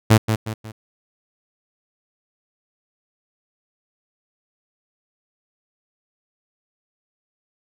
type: tone with echo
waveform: sawtooth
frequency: 110 Hz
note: A2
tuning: in tune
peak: -5 dBFS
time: 0.1-0.18 s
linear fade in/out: 10 ms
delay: 180 ms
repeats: 3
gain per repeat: -8 dB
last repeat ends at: 0.72 s
effects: none